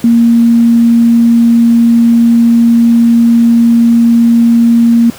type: tone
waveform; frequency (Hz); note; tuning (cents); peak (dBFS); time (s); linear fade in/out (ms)
sine; 233.1; A#3; 0; -3; 0.04-5.1; 2
effects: pink hiss -31 dBFS RMS until 5.18 s + high-pass 80 Hz 12 dB/octave